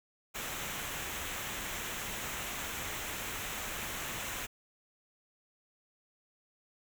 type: noise with comb filter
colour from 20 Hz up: pink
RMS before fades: -39 dBFS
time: 0.34-4.47 s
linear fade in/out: 20 ms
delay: 0.21 ms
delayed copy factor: -0.55
effects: none